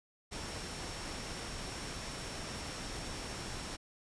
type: tone in noise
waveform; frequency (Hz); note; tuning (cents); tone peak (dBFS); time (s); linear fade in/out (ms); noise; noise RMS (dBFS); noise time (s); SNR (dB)
sine; 5480; F8; -34; -51; 0.31-3.77; 20; pink; -42; 0.31-3.77; -12
effects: resampled to 22050 Hz